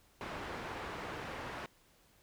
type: low-pass noise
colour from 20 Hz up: white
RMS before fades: -43 dBFS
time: 0.21-1.66 s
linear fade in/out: 0 ms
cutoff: 1500 Hz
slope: 12 dB/octave
effects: pink hiss -67 dBFS RMS until 2.22 s